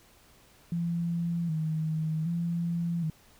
sine tone with vibrato, 163.7 Hz, E3, 12 cents flat, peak -27 dBFS, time 0.72-3.1 s, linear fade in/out 2 ms, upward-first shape square, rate 0.65 Hz, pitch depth 66 cents each way, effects pink hiss -59 dBFS RMS until 3.39 s

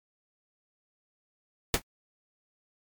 pink noise with exponential decay, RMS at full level -18 dBFS, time 1.74-1.82 s, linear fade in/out 2 ms, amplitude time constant 16 ms, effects MP3 96 kbps

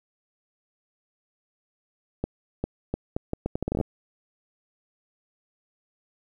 accelerating click train, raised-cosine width 2 ms, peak -13 dBFS, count 15, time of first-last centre 2.24-3.811 s, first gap 400 ms, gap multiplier 0.75, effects 9-bit

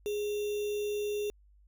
sine tone with sample-and-hold, 415.3 Hz, G#4, in tune, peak -30 dBFS, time 0.06-1.3 s, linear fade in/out 0 ms, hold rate 3150 Hz, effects added 50 Hz sine -58 dBFS peak until 1.67 s

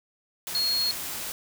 sine tone in noise, 4300 Hz, C8, 47 cents sharp, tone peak -23 dBFS, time 0.55-0.91 s, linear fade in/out 0 ms, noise white, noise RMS -34 dBFS, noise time 0.47-1.32 s, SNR +8 dB, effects none

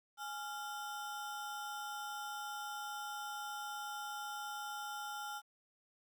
square ring-modulated tone, 1108.7 Hz, C#6, in tune, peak -39 dBFS, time 0.17-5.42 s, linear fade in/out 50 ms, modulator 278 Hz, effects 12-bit

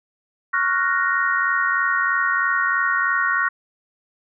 sine chord, Gb major seventh, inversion second, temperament equal, 1108.7 / 1396.9 / 1480 / 1864.7 Hz, Db6 / F6 / Gb6 / Bb6, 0 / 0 / 0 / 0 cents, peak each -23 / -24 / -23 / -22 dBFS, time 0.53-3.49 s, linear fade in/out 10 ms, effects none

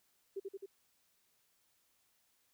sine tone with echo, 392 Hz, G4, in tune, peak -37 dBFS, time 0.36-0.4 s, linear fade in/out 10 ms, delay 87 ms, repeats 3, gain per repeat -2 dB, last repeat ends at 0.661 s, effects white hiss -75 dBFS RMS until 2.53 s

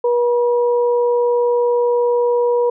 sine tone pair together, 482.2 / 963 Hz, B4 / B5, -41 / -44 cents, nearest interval octave, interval 1197 cents, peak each -13 / -23 dBFS, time 0.04-2.7 s, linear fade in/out 5 ms, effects none

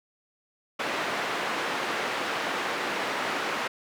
white band-pass noise, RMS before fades -30 dBFS, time 0.79-3.68 s, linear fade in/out 10 ms, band 260 to 1900 Hz, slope 12 dB/octave, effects none

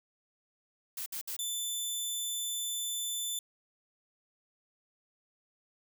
blue noise bursts, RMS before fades -38 dBFS, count 3, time 0.97-1.366 s, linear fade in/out 5 ms, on 92 ms, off 60 ms
15% pulse tone, 3520 Hz, A7, in tune, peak -26 dBFS, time 1.39-3.39 s, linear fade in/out 2 ms
effects none

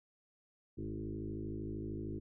sine tone with frequency modulation, 210 Hz, G#3, 19 cents sharp, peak -38 dBFS, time 0.77-2.2 s, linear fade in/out 20 ms, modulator 53.1 Hz, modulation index 3.2, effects none

